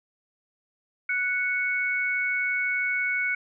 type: tone pair together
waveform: sine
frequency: 1479.7 / 2217 Hz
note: F#6 / C#7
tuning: 0 / 0 cents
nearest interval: perfect fifth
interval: 700 cents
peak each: -28 / -25 dBFS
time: 1.09-3.35 s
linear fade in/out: 5 ms
effects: none